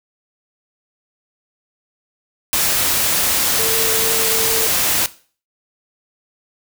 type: tone in noise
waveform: sine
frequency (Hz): 449.3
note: A4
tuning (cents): +36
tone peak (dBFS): -22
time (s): 3.59-4.67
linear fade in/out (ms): 0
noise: white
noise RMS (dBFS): -17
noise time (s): 2.53-5.06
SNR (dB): -8
effects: noise-tail reverb RT60 0.4 s tail -17 dB re dry